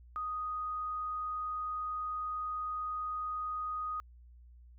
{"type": "tone", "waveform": "sine", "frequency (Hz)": 1244.5, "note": "D#6", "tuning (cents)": 0, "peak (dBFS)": -34, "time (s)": [0.16, 4], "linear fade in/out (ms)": 0, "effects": ["added 60 Hz sine -53 dBFS peak until 4.78 s"]}